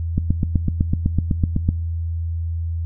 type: click train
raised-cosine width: 5 ms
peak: -5 dBFS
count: 13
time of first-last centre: 0.18-1.689 s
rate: 7.95 Hz
effects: noise-tail reverb RT60 0.8 s tail -23 dB re dry + added 83 Hz sine -21 dBFS peak until 2.85 s